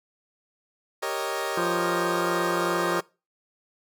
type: chord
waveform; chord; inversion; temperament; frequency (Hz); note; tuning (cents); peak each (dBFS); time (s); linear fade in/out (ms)
20% pulse; Eb dominant seventh; first; equal; 392 / 466.2 / 554.4 / 622.3; G4 / Bb4 / Db5 / Eb5; 0 / 0 / 0 / 0; -28; 1.02-3.01; 10
type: harmonic tone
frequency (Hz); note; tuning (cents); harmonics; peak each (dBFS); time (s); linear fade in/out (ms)
174.5; F3; -1; 1 / 2 / 3 / 4 / 5 / 6 / 7 / 8 / 9; -34 / -28 / -35 / -41 / -42 / -33 / -33 / -40 / -35; 1.57-3; 5
effects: noise-tail reverb RT60 0.3 s tail -23 dB re dry